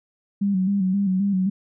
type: tone with vibrato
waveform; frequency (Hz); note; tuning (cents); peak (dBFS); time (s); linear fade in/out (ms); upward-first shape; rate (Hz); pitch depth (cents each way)
sine; 193.3; G3; -24; -18; 0.41-1.5; 10; square; 3.8; 61
effects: none